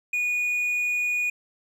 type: tone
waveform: triangle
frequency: 2457 Hz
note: D#7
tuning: 22 cents flat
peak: -21 dBFS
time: 0.13-1.3 s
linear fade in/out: 5 ms
effects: none